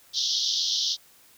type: band-pass noise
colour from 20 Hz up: pink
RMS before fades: -26 dBFS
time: 0.13-0.97 s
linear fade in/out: 50 ms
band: 3200 to 6000 Hz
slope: 96 dB/octave
effects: white hiss -56 dBFS RMS until 1.37 s